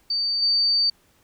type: tone with level steps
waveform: sine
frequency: 4600 Hz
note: D8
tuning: 37 cents flat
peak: -21 / -17 dBFS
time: 0.1-0.9 s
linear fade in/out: 5 ms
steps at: 0.42 s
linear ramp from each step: 5 ms
effects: pink hiss -61 dBFS RMS until 1.23 s